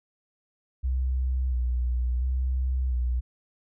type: tone with vibrato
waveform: sine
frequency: 62.7 Hz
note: B1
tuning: 27 cents sharp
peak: -23 dBFS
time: 0.83-3.21 s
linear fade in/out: 20 ms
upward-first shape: square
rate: 0.72 Hz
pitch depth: 40 cents each way
effects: none